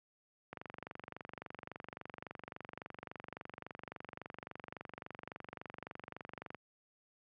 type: click train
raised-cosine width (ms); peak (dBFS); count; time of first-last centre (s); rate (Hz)
0.5; -29; 143; 0.53-6.547; 23.6
effects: high-pass 100 Hz 12 dB/octave